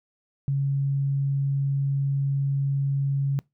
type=tone; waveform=sine; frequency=138.59 Hz; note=C#3; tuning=in tune; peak=-21 dBFS; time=0.48-3.39 s; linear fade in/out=0 ms; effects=noise-tail reverb RT60 0.2 s tail -24 dB re dry